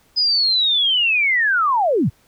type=linear sweep; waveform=sine; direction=down; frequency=5040 to 78.8 Hz; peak=-14 dBFS; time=0.16-2.1 s; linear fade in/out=20 ms; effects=pink hiss -57 dBFS RMS until 2.27 s